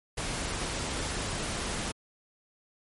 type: noise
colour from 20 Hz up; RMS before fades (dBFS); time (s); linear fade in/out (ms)
pink; -33; 0.17-1.92; 10
effects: MP3 48 kbps